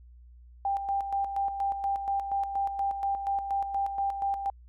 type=tone with tremolo; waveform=sine; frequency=792 Hz; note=G5; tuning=18 cents sharp; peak=-25 dBFS; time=0.65-4.5 s; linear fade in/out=2 ms; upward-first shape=square; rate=4.2 Hz; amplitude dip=55%; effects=added 60 Hz sine -49 dBFS peak until 4.68 s